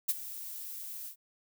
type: noise with ADSR envelope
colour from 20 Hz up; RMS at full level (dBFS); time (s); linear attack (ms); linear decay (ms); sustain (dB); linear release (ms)
violet; -26; 0.08-1.16; 16; 30; -16; 91
effects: none